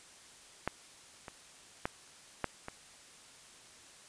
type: clicks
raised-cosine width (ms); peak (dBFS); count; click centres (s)
0.5; -16 / -28 / -17 / -16 / -25; 5; 0.676 / 1.282 / 1.855 / 2.443 / 2.684
effects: white hiss -56 dBFS RMS until 4.08 s + resampled to 22050 Hz